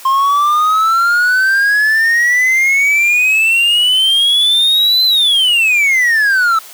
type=exponential two-way sweep; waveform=triangle; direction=up then down; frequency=1057 to 4085 to 1298 Hz; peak=-7 dBFS; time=0.05-6.59 s; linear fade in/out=5 ms; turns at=5.05 s; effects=white hiss -35 dBFS RMS until 6.73 s + high-pass 400 Hz 12 dB/octave